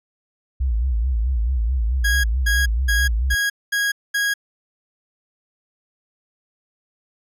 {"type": "tone with vibrato", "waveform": "sine", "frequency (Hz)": 60, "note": "B1", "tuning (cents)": -49, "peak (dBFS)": -17, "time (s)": [0.6, 3.35], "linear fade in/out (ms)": 10, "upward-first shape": "sine", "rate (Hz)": 4.6, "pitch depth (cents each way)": 180}
{"type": "tone bursts", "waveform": "40% pulse", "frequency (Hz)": 1646, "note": "G#6", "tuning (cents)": -16, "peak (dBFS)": -17, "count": 6, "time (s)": [2.04, 4.34], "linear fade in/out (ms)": 10, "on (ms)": 200, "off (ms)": 220}
{"effects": ["resampled to 32000 Hz"]}